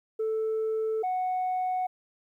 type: tone pair in turn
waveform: sine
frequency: 440 / 738.3 Hz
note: A4 / F#5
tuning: 0 / -4 cents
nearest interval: major sixth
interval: 896 cents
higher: second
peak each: -24 dBFS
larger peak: neither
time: 0.19-1.03 / 1.03-1.87 s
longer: neither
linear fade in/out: 10 ms
effects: tanh soft clip ceiling -24 dBFS + 11-bit